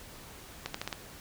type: accelerating click train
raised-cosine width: 0.2 ms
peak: -16 dBFS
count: 5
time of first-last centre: 0.66-0.928 s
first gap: 84 ms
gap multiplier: 0.85
effects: pink hiss -49 dBFS RMS until 1.2 s